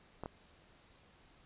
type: clicks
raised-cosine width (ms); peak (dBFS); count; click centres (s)
1; -27; 2; 0.236 / 0.259
effects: pink hiss -64 dBFS RMS until 1.45 s + resampled to 8000 Hz